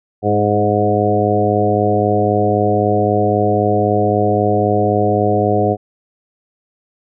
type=harmonic tone with a mistuned harmonic; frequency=103.83 Hz; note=G#2; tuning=in tune; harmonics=1 / 2 / 3 / 4 / 5 / 6 / 7; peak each=-19 / -21 / -21 / -18 / -20 / -21 / -18 dBFS; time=0.22-5.77 s; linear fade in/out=50 ms; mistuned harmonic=3; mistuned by=+21 cents; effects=none